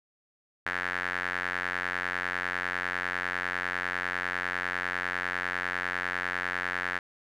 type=tone with band-pass filter; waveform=sawtooth; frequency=90 Hz; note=F#2; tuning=47 cents flat; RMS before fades=-32 dBFS; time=0.66-6.99 s; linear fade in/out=5 ms; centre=1700 Hz; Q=4.3; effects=none